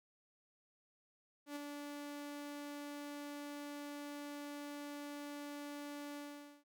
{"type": "tone with ADSR envelope", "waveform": "sawtooth", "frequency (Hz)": 289.8, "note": "D4", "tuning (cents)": -23, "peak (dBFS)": -37, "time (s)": [1.46, 6.64], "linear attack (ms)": 98, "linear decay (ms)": 16, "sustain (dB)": -4, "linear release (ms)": 470, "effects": []}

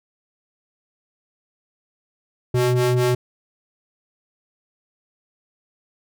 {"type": "ring-modulated tone", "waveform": "square", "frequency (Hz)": 123.3, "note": "B2", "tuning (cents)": -2, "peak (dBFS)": -14, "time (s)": [2.54, 3.15], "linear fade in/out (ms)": 5, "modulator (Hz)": 249, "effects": []}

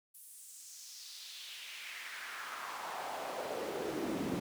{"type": "noise with high-pass filter sweep", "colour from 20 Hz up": "brown", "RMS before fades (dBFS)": -42, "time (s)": [0.14, 4.4], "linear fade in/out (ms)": 10, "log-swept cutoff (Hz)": [11000, 230], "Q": 2.4, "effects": []}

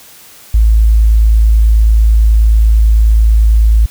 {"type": "tone", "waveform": "sine", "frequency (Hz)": 54.6, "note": "A1", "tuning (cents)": -13, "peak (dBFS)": -4, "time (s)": [0.54, 3.86], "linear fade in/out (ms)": 5, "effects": ["white hiss -38 dBFS RMS until 3.9 s"]}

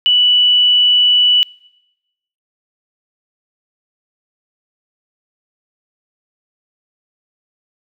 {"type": "tone", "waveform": "sine", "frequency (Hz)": 2960, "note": "F#7", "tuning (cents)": 0, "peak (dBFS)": -8, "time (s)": [0.06, 1.43], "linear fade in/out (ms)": 0, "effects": ["noise-tail reverb RT60 1.0 s tail -26 dB re dry"]}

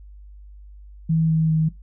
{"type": "tone with pitch steps", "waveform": "sine", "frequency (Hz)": [161.4, 159.82, 158.26], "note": ["E3", "D#3", "D#3"], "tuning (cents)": [-36, 47, 30], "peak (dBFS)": -16, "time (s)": [1.09, 1.69], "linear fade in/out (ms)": 10, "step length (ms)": 200, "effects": ["noise-tail reverb RT60 0.2 s tail -19 dB re dry", "added 50 Hz sine -40 dBFS peak until 1.82 s"]}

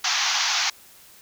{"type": "band-pass noise", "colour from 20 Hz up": "white", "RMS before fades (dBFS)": -23, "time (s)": [0.04, 0.7], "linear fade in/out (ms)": 5, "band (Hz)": [710, 6500], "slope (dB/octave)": 96, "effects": ["white hiss -50 dBFS RMS until 1.21 s"]}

